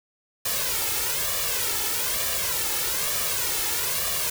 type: noise with flanger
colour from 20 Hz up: white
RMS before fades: -26 dBFS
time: 0.45-4.3 s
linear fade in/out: 5 ms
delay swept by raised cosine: 1.7 to 2.31 ms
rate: 1.1 Hz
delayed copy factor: +0.7
effects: none